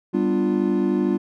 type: chord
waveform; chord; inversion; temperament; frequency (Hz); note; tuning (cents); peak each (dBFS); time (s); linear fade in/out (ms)
triangle; G dominant seventh; none; equal with one note detuned; 196 / 246.9 / 296 / 349.2; G3 / B3 / D4 / F4; 0 / 0 / +14 / 0; -21 / -23 / -22 / -21; 0.13-1.18; 20
effects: none